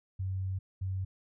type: tone pair in turn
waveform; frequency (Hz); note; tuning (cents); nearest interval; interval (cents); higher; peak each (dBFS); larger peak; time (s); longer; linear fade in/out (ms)
sine; 94.7 / 94.7; F#2 / F#2; +41 / +41; unison; 0; neither; -31 / -31; neither; 0.19-0.59 / 0.81-1.05; first; 10
effects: none